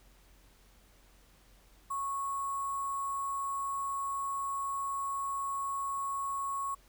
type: tone with sample-and-hold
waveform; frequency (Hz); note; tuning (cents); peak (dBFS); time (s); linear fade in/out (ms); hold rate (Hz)
sine; 1102; C#6; -11; -32; 1.9-6.75; 10; 8820
effects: added 45 Hz sine -61 dBFS peak until 6.88 s + pink hiss -64 dBFS RMS until 6.88 s